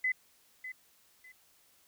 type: tone with echo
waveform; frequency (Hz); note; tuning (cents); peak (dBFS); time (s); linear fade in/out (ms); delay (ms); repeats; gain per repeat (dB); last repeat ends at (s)
sine; 2020; B6; +39; -27; 0.04-0.12; 5; 600; 2; -12; 1.32
effects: white hiss -66 dBFS RMS until 1.87 s